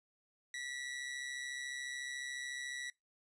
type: tone with amplitude modulation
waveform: sawtooth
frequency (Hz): 1944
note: B6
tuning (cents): -28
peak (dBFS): -35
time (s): 0.54-2.9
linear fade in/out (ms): 2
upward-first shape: sine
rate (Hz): 134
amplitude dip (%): 50
effects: noise-tail reverb RT60 0.2 s tail -24 dB re dry + resampled to 22050 Hz